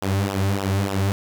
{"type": "tone with flanger", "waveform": "sawtooth", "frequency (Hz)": 98, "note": "G2", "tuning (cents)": 0, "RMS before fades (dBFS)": -22, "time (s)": [0.02, 1.12], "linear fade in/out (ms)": 0, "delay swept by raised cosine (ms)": [0.45, 4.35], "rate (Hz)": 3.4, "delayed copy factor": -0.8, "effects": []}